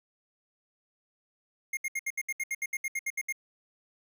square tone bursts, 2134 Hz, C7, 34 cents sharp, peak -30 dBFS, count 15, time 1.73-3.325 s, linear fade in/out 5 ms, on 41 ms, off 70 ms, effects none

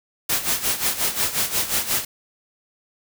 white noise with tremolo, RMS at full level -20 dBFS, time 0.29-2.05 s, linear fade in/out 5 ms, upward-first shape sine, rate 5.6 Hz, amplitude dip 75%, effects none

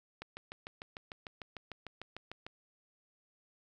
click train, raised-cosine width 0.3 ms, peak -27 dBFS, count 16, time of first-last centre 0.22-2.466 s, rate 6.68 Hz, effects 11-bit

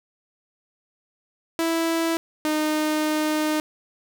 sawtooth tone pair in turn, 329.6 / 307 Hz, E4 / D#4, 0 / -23 cents, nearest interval minor second, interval 123 cents, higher first, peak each -17 dBFS, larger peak neither, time 1.59-2.17 / 2.45-3.6 s, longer second, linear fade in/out 0 ms, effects none

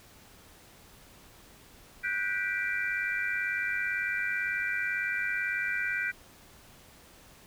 sine chord, G major seventh, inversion third, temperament just, 1470 / 1568 / 1960 / 2352 Hz, F#6 / G6 / B6 / D7, -12 / 0 / -14 / +2 cents, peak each -34 dBFS, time 2.03-6.12 s, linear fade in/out 20 ms, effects pink hiss -55 dBFS RMS until 7.46 s

